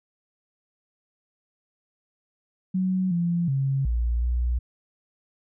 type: tone with pitch steps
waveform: sine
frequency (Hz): 186.2 / 172 / 136 / 58.7 / 60.5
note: F#3 / F3 / C#3 / A#1 / B1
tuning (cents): +11 / -26 / -33 / +13 / -35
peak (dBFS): -21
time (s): 2.74-4.59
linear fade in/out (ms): 10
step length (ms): 370
effects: none